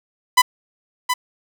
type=tone with echo; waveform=sawtooth; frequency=1000 Hz; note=B5; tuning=21 cents sharp; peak=-5 dBFS; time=0.37-0.42 s; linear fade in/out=10 ms; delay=720 ms; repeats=1; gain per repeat=-8 dB; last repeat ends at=1.14 s; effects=none